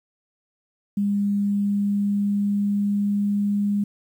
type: tone with pitch glide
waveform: sine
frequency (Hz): 202.3 to 203.8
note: G#3 to G#3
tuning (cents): -45 to -32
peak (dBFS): -19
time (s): 0.97-3.84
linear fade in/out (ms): 5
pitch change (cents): +13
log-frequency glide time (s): 1.6-3.68
effects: 9-bit